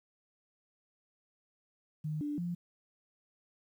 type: tone with pitch steps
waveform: sine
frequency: 153.4 / 293.8 / 174 Hz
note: D#3 / D4 / F3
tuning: -24 / +1 / -6 cents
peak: -33 dBFS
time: 2.04-2.55 s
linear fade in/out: 10 ms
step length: 170 ms
effects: 11-bit